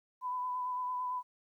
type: tone with vibrato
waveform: sine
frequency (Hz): 1000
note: B5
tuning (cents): +21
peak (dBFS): -33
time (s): 0.21-1.23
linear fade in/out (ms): 50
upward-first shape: sine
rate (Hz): 8.9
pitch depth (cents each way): 19
effects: 12-bit